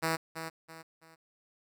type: tone with echo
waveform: 5% pulse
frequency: 162.2 Hz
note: E3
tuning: 28 cents flat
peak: -17 dBFS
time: 0.02-0.17 s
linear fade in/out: 20 ms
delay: 330 ms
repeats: 3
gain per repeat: -9 dB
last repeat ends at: 1.16 s
effects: none